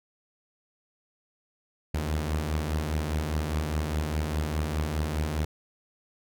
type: beating tone pair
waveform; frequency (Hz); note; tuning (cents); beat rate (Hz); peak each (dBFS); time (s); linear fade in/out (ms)
sawtooth; 72.6 / 77.5; D2 / D#2; -19 / -6; 4.9; -29 / -24; 1.94-5.45; 5
effects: none

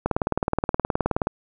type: click train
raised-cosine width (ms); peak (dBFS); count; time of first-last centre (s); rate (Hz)
1; -7; 24; 0.06-1.271; 19
effects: none

